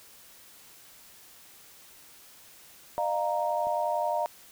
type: chord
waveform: sine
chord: Eb suspended second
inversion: none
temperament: equal with one note detuned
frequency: 607.3 / 698.5 / 932.3 Hz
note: Eb5 / F5 / Bb5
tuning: -42 / 0 / 0 cents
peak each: -30 dBFS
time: 2.98-4.26 s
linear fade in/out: 0 ms
type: click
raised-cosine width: 2 ms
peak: -34 dBFS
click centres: 3.67 s
effects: white hiss -53 dBFS RMS until 4.51 s